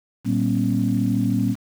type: tone cluster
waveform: sine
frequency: 115.5 / 193.8 / 239.1 / 272.4 Hz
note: A#2 / G3 / A#3 / C#4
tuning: -16 / -20 / +44 / -30 cents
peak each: -23 dBFS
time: 0.24-1.56 s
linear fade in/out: 50 ms
effects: tanh soft clip ceiling -8 dBFS + 7-bit